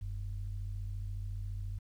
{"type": "tone pair together", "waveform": "sine", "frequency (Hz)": [43.65, 98], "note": ["F1", "G2"], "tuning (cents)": [0, 0], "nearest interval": "octave + major second", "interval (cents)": 1400, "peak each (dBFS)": [-38, -38], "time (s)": [0.01, 1.79], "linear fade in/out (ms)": 10, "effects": ["tanh soft clip ceiling -29 dBFS", "11-bit"]}